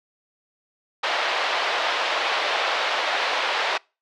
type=band-pass noise; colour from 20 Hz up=pink; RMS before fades=-24 dBFS; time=1.03-3.78 s; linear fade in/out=10 ms; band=550 to 4100 Hz; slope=24 dB/octave; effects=noise-tail reverb RT60 0.3 s tail -26 dB re dry